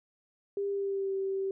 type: tone with pitch glide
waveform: sine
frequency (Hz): 400 to 387.3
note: G4 to G4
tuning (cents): +35 to -21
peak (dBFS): -29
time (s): 0.57-1.51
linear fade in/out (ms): 2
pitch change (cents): -56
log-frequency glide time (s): 0.69-1.14
effects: none